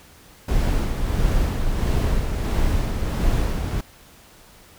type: noise with tremolo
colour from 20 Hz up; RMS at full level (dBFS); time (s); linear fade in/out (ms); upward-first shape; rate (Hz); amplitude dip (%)
brown; -19; 0.48-3.81; 5; sine; 1.5; 40
effects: pink hiss -49 dBFS RMS until 4.78 s